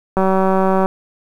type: click train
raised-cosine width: 1 ms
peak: -3 dBFS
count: 132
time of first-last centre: 0.17-0.859 s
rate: 190 Hz
effects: 7-bit